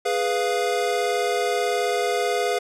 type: chord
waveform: square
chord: F diminished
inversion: first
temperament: equal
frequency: 415.3 / 493.9 / 698.5 Hz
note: Ab4 / Cb5 / F5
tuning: 0 / 0 / 0 cents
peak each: -26 dBFS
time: 0.05-2.59 s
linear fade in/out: 10 ms
effects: low-pass 10000 Hz 12 dB/octave